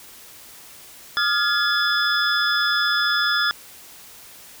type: tone cluster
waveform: sine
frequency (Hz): 1228 / 1404 / 1690 / 3449 / 5090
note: D#6 / F6 / G#6 / A7 / D#8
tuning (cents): -23 / +9 / +30 / -35 / +39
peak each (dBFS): -27 / -22 / -24 / -24 / -26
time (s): 1.17-3.51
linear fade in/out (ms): 0
effects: white hiss -44 dBFS RMS until 4.6 s